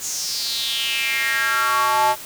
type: tone with high-pass filter sweep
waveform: square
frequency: 124.6 Hz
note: B2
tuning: 16 cents sharp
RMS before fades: -21 dBFS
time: 0-2.16 s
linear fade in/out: 50 ms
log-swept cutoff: 7000 to 770 Hz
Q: 4.8
effects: white hiss -36 dBFS RMS until 2.25 s